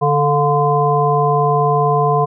harmonic tone with a mistuned harmonic, 146.83 Hz, D3, in tune, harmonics 1 / 3 / 5 / 7, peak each -17 / -17 / -17 / -17 dBFS, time 0.01-2.26 s, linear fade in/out 20 ms, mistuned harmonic 5, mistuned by -54 cents, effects none

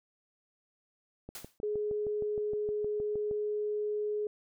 click train, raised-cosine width 2 ms, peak -30 dBFS, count 14, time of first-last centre 1.29-3.312 s, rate 6.43 Hz
white noise with exponential decay, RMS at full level -40 dBFS, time 1.35-1.58 s, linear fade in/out 2 ms, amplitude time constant 49 ms
sine tone, 420 Hz, G#4, 19 cents sharp, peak -30 dBFS, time 1.63-4.27 s, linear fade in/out 2 ms
effects none

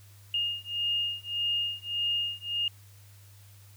sine beating tone pair, 2837 / 2838.7 Hz, F7 / F7, +27 / +28 cents, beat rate 1.7 Hz, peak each -31 / -31 dBFS, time 0.34-2.68 s, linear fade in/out 2 ms, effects added 100 Hz sine -51 dBFS peak until 3.76 s + white hiss -59 dBFS RMS until 3.76 s

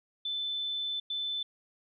sine tone bursts at uneven times, 3520 Hz, A7, in tune, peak -31 dBFS, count 2, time 0.25-1 / 1.1-1.43 s, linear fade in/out 5 ms, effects none

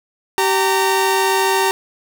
sawtooth tone pair together, 386.4 / 919 Hz, G4 / A#5, -25 / -25 cents, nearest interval octave + minor third, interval 1500 cents, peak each -13 dBFS, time 0.38-1.71 s, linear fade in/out 0 ms, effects none

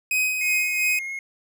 45% pulse tone with tremolo, 2516 Hz, D#7, 19 cents sharp, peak -19 dBFS, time 0.11-0.99 s, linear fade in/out 2 ms, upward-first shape sine, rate 2.9 Hz, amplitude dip 45%
triangle tone with vibrato, 2152 Hz, C7, 48 cents sharp, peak -27 dBFS, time 0.41-1.19 s, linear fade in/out 2 ms, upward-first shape sine, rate 4.5 Hz, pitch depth 10 cents each way
effects none

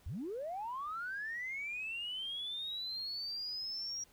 sine linear sweep, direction up, 54.5 to 5700 Hz, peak -37 dBFS, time 0.06-4.04 s, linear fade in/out 5 ms, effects tanh soft clip ceiling -33 dBFS + pink hiss -66 dBFS RMS until 4.12 s

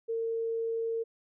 sine tone, 455.5 Hz, A#4, 40 cents flat, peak -29 dBFS, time 0.08-1.04 s, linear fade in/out 20 ms, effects none

